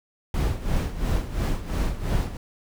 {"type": "noise with tremolo", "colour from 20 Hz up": "brown", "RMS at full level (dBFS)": -22, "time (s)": [0.34, 2.37], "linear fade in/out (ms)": 2, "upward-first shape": "sine", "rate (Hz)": 2.9, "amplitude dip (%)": 75, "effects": []}